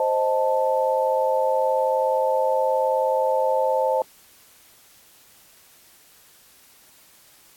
sine chord, A diminished, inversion first, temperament equal, 523.3 / 622.3 / 880 Hz, C5 / Eb5 / A5, 0 / 0 / 0 cents, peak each -21 / -25 / -23 dBFS, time 0-4.02 s, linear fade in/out 2 ms, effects white hiss -53 dBFS RMS until 7.56 s + AAC 64 kbps

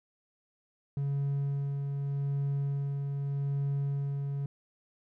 triangle tone with tremolo, 140.2 Hz, C#3, 20 cents sharp, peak -25 dBFS, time 0.97-4.46 s, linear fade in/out 2 ms, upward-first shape sine, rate 0.83 Hz, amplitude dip 35%, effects tanh soft clip ceiling -21 dBFS

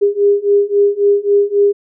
sine beating tone pair, 403.5 / 407.2 Hz, G#4 / G#4, -50 / -34 cents, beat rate 3.7 Hz, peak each -13 / -12 dBFS, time 0.01-1.73 s, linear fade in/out 20 ms, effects none

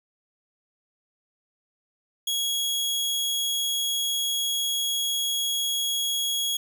sawtooth tone, 3322 Hz, G#7, in tune, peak -21 dBFS, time 2.27-6.57 s, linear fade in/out 5 ms, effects none

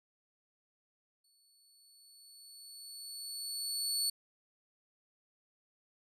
25% pulse tone with exponential growth, 4435 Hz, C#8, in tune, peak -25 dBFS, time 1.24-4.1 s, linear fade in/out 5 ms, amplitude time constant 620 ms, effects none

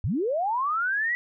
sine linear sweep, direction up, 73.42 to 1975.5 Hz, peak -23 dBFS, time 0.04-1.15 s, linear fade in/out 0 ms, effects none

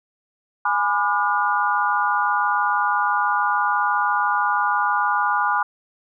sine chord, G# diminished seventh, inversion none, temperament just, 830.6 / 996.7 / 1196.1 / 1435.3 Hz, G#5 / B5 / D6 / F6, 0 / +16 / +31 / +47 cents, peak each -23 dBFS, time 0.65-5.63 s, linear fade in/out 5 ms, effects none

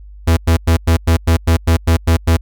45% pulse tone bursts, 82.7 Hz, E2, 6 cents sharp, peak -8 dBFS, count 11, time 0.27-2.37 s, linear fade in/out 10 ms, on 100 ms, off 100 ms, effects added 50 Hz sine -33 dBFS peak until 2.41 s

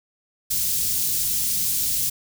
white band-stop noise, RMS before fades -23 dBFS, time 0.5-2.1 s, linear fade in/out 10 ms, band 160 to 5100 Hz, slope 12 dB/octave, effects none

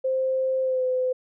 sine tone with pitch glide, 523.3 to 509.9 Hz, C5 to C5, 0 to -45 cents, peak -21 dBFS, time 0.04-1.13 s, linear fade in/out 10 ms, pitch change -45 cents, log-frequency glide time 0.62-0.84 s, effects none

